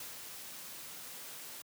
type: noise with ADSR envelope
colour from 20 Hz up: white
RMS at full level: -44 dBFS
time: 0-1.62 s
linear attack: 3 ms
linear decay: 120 ms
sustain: -3 dB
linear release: 4 ms
effects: high-pass 100 Hz 12 dB/octave